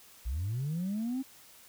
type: linear sweep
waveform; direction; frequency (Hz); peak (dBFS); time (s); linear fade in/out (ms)
sine; up; 52.3 to 271.4; -29; 0.25-1.23; 20
effects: tanh soft clip ceiling -28 dBFS + white hiss -56 dBFS RMS until 1.68 s